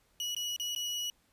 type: tone with dropouts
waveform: 30% pulse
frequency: 2923 Hz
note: F#7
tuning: 22 cents flat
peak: -30 dBFS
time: 0.2-1.1 s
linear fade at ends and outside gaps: 1 ms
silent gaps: 0.348-0.365 / 0.563-0.598 / 0.75-0.761 s
effects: pink hiss -70 dBFS RMS until 1.32 s + resampled to 32000 Hz